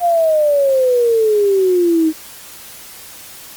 sine exponential sweep, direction down, 710 to 310.7 Hz, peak -10 dBFS, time 0-2.13 s, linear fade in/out 50 ms, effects white hiss -36 dBFS RMS until 3.56 s + Opus 32 kbps

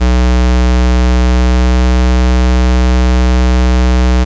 square tone with pitch glide, 61.8 to 62.27 Hz, B1 to B1, +2 to +15 cents, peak -7 dBFS, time 0-4.25 s, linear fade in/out 20 ms, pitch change +13 cents, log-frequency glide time 1.22-1.83 s, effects resampled to 16000 Hz + 7-bit

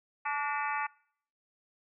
harmonic tone with a mistuned harmonic, 289.2 Hz, D4, 27 cents flat, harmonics 3 / 4 / 5 / 6 / 7 / 8 / 9, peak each -34 / -36 / -38 / -40 / -41 / -42 / -43 dBFS, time 0.25-0.87 s, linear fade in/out 10 ms, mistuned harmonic 6, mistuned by +71 cents, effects noise-tail reverb RT60 0.6 s tail -24 dB re dry

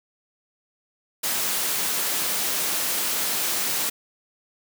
white high-pass noise, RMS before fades -25 dBFS, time 1.23-3.9 s, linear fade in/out 10 ms, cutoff 180 Hz, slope 12 dB/octave, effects none

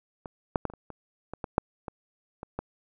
clicks, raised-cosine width 1 ms, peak -24 / -9 / -13 / -30 / -30 / -26 / -22 / -18 / -6 / -21 / -23 / -17 dBFS, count 12, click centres 0.258 / 0.558 / 0.653 / 0.7 / 0.737 / 0.903 / 1.336 / 1.442 / 1.581 / 1.882 / 2.431 / 2.59 s, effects none

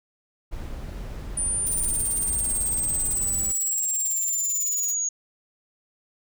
brown noise, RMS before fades -34 dBFS, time 0.51-3.53 s, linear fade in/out 20 ms
sine linear sweep, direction down, 9397 to 6645 Hz, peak -23 dBFS, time 1.37-5.09 s, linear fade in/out 5 ms
violet noise with tremolo, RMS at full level -31 dBFS, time 1.66-4.94 s, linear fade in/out 10 ms, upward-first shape sine, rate 18 Hz, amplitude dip 80%
effects none

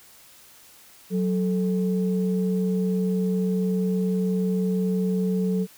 sine tone pair together, 185 / 439.1 Hz, F#3 / A4, 0 / -4 cents, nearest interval octave + minor third, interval 1496 cents, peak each -21 / -27 dBFS, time 1.1-5.67 s, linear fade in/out 50 ms, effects tanh soft clip ceiling -13 dBFS + white hiss -51 dBFS RMS until 5.77 s

